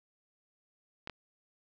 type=clicks; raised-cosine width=0.3 ms; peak=-24 dBFS; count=2; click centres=1.074 / 1.097 s; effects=resampled to 16000 Hz + 9-bit